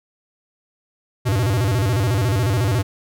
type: tone with vibrato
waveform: square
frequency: 110.2 Hz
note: A2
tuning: 3 cents sharp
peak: -17 dBFS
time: 1.25-2.83 s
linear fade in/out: 20 ms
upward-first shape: square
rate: 14 Hz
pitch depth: 220 cents each way
effects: none